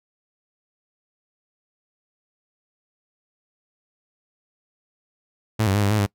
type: tone with pitch steps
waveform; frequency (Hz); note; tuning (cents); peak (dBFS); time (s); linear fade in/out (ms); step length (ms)
sawtooth; 109.9 / 97 / 103.5 / 100 / 107.4 / 101.1; A2 / G2 / G#2 / G2 / A2 / G#2; -2 / -18 / -5 / +35 / -41 / -46; -14; 5.59-6.064; 10; 79
effects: noise-tail reverb RT60 0.1 s tail -23 dB re dry